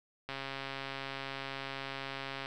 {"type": "click train", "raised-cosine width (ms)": 0.3, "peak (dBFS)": -23, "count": 296, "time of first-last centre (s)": [0.29, 2.459], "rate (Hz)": 136, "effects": []}